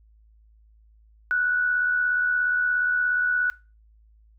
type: tone with amplitude modulation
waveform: sine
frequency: 1475 Hz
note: F#6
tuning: 6 cents flat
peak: -18 dBFS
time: 1.31-3.5 s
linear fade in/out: 0 ms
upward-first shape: sine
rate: 77 Hz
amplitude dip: 40%
effects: noise-tail reverb RT60 0.3 s tail -20 dB re dry + added 54 Hz sine -53 dBFS peak until 4.38 s

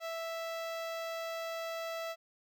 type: tone with notch filter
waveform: sawtooth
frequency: 659.3 Hz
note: E5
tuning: in tune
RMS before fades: -39 dBFS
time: 0-2.16 s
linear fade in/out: 50 ms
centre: 9700 Hz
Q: 0.86
effects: none

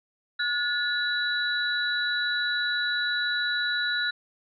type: tone cluster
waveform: sine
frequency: 1444 / 1723 / 3930 Hz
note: F#6 / A6 / B7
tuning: -43 / -37 / -9 cents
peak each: -27 / -31 / -29 dBFS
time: 0.39-4.11 s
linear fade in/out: 10 ms
effects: none

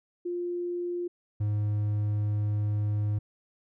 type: tone pair in turn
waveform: sine / triangle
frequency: 351 / 104.55 Hz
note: F4 / G#2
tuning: +9 / +12 cents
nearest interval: octave + major sixth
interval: 2097 cents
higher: first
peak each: -29 / -23 dBFS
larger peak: second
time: 0.25-1.08 / 1.4-3.19 s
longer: second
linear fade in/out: 10 ms
effects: none

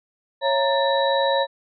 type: tone cluster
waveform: sine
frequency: 550 / 674 / 931 / 1777 / 3896 Hz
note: C#5 / E5 / A#5 / A6 / B7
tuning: -14 / +38 / -2 / +17 / -24 cents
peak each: -20 / -29 / -23 / -29 / -27 dBFS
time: 0.41-1.47 s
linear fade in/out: 50 ms
effects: none

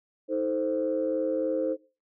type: chord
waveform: sine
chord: A diminished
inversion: second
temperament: equal with one note detuned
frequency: 316.4 / 440 / 523.3 Hz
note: Eb4 / A4 / C5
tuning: +29 / 0 / 0 cents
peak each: -29 / -31 / -27 dBFS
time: 0.28-1.77 s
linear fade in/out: 50 ms
effects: noise-tail reverb RT60 0.3 s tail -17 dB re dry + tanh soft clip ceiling -17 dBFS

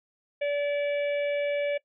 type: harmonic tone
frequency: 576 Hz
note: D5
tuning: 34 cents flat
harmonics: 1 / 3 / 4 / 5 / 6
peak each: -25 / -40 / -36 / -45 / -50 dBFS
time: 0.41-1.78 s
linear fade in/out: 10 ms
effects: noise-tail reverb RT60 0.1 s tail -21 dB re dry

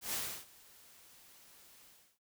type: noise with ADSR envelope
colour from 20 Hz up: white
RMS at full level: -36 dBFS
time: 0.01-2.19 s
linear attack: 120 ms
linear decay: 320 ms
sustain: -24 dB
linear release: 320 ms
effects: none

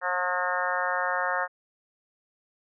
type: harmonic tone with a mistuned harmonic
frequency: 180 Hz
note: F#3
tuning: 47 cents flat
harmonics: 3 / 4 / 5 / 6 / 7 / 8 / 9 / 10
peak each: -33 / -33 / -33 / -33 / -33 / -33 / -33 / -33 dBFS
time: 0.01-1.48 s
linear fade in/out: 50 ms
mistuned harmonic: 10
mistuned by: +19 cents
effects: none

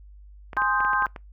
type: clicks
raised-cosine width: 0.5 ms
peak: -21 dBFS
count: 9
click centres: 0.532 / 0.567 / 0.62 / 0.805 / 0.849 / 0.933 / 1.023 / 1.067 / 1.162 s
type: chord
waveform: sine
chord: Ab major seventh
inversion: none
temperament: equal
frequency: 830.6 / 1046.5 / 1244.5 / 1568 Hz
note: Ab5 / C6 / Eb6 / G6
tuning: 0 / 0 / 0 / 0 cents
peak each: -29 / -24 / -29 / -24 dBFS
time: 0.57-1.06 s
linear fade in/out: 0 ms
effects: noise-tail reverb RT60 0.2 s tail -25 dB re dry + added 50 Hz sine -44 dBFS peak until 1.32 s

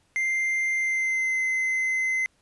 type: tone with pitch glide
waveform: triangle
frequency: 2093 to 2057 Hz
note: C7 to C7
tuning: 0 to -30 cents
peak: -21 dBFS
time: 0.16-2.26 s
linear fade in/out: 0 ms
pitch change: -30 cents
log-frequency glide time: 0.75-1.43 s
effects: pink hiss -66 dBFS RMS until 2.41 s + resampled to 24000 Hz

